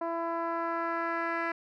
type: tone with low-pass filter sweep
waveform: 10% pulse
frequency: 334.4 Hz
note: E4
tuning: 25 cents sharp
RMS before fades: -32 dBFS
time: 0.01-1.52 s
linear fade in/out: 5 ms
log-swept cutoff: 860 to 2000 Hz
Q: 1.7
effects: none